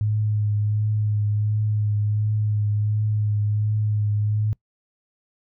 sine tone with vibrato, 105.6 Hz, G#2, 29 cents sharp, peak -19 dBFS, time 0.01-4.53 s, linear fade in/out 0 ms, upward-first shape triangle, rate 1.4 Hz, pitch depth 25 cents each way, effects noise-tail reverb RT60 0.1 s tail -23 dB re dry

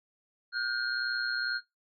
sine tone cluster, 1435 / 1557 / 4251 Hz, F6 / G6 / C8, +47 / -12 / +27 cents, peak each -31 / -33 / -35 dBFS, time 0.52-1.61 s, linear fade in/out 50 ms, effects noise-tail reverb RT60 0.2 s tail -23 dB re dry + MP3 48 kbps

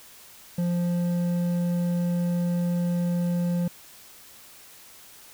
triangle tone with hard clipping, 174.61 Hz, F3, in tune, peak -24 dBFS, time 0.58-3.68 s, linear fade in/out 5 ms, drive 10 dB, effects white hiss -49 dBFS RMS until 5.33 s

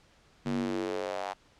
square tone with high-pass filter sweep, 47.7 Hz, G1, 47 cents flat, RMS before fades -33 dBFS, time 0.45-1.34 s, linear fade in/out 20 ms, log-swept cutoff 190 to 810 Hz, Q 3.5, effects pink hiss -62 dBFS RMS until 1.59 s + low-pass 6000 Hz 12 dB/octave

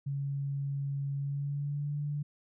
sine tone with pitch glide, 139.7 to 146.22 Hz, C#3 to D3, +14 to -7 cents, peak -31 dBFS, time 0.06-2.23 s, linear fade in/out 10 ms, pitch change +79 cents, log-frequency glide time 1.16-1.97 s, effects none

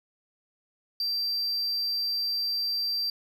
triangle tone, 4700 Hz, D8, 1 cent sharp, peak -25 dBFS, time 1-3.1 s, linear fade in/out 2 ms, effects none

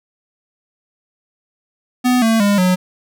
square tone with pitch steps, 249.8 / 225.1 / 202.9 / 182.86 Hz, B3 / A3 / G#3 / F#3, +20 / +40 / -40 / -20 cents, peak -12 dBFS, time 2.04-2.76 s, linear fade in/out 20 ms, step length 180 ms, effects none

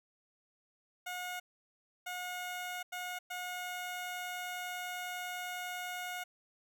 15% pulse tone bursts at uneven times, 722 Hz, F#5, 43 cents flat, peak -32 dBFS, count 4, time 1.06-1.4 / 2.06-2.83 / 2.92-3.19 / 3.3-6.24 s, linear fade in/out 10 ms, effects none

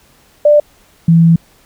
sine tone pair in turn, 592 / 166.12 Hz, D5 / E3, +14 / +14 cents, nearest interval octave + minor seventh, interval 2200 cents, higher first, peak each -4 dBFS, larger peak neither, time 0.45-0.6 / 1.08-1.36 s, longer second, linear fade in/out 5 ms, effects pink hiss -49 dBFS RMS until 1.65 s

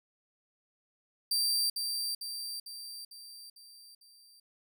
sawtooth tone with echo, 4693 Hz, D8, 2 cents flat, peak -24 dBFS, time 1.31-1.7 s, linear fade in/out 5 ms, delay 450 ms, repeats 6, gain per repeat -5 dB, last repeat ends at 4.4 s, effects none

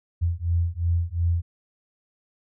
sine beating tone pair, 84 / 86.8 Hz, E2 / F2, +33 / -10 cents, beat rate 2.8 Hz, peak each -24 dBFS, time 0.21-1.42 s, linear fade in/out 20 ms, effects none

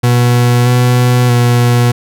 40% pulse tone with pitch steps, 121.6 / 123.7 / 121 Hz, B2 / B2 / B2, -26 / +3 / -35 cents, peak -6 dBFS, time 0.03-1.92 s, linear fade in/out 10 ms, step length 630 ms, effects none

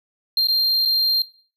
triangle tone with dropouts, 4186 Hz, C8, in tune, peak -14 dBFS, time 0.37-1.22 s, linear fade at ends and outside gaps 2 ms, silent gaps 0.472-0.484 / 0.852-0.856 s, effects noise-tail reverb RT60 0.4 s tail -17 dB re dry

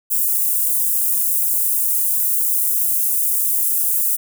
white high-pass noise, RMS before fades -18 dBFS, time 0.1-4.17 s, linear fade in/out 20 ms, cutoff 9300 Hz, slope 24 dB/octave, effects none

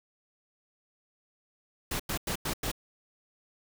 pink noise bursts, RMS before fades -32 dBFS, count 5, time 1.91-2.716 s, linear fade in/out 5 ms, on 86 ms, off 94 ms, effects none

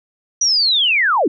sine linear sweep, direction down, 5920 to 241.6 Hz, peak -12 dBFS, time 0.41-1.28 s, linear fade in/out 5 ms, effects none

